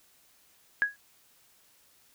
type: tone with exponential decay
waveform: sine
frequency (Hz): 1661.2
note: G#6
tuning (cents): 0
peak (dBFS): -18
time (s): 0.82-0.96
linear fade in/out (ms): 0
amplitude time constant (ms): 30
effects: white hiss -63 dBFS RMS until 2.14 s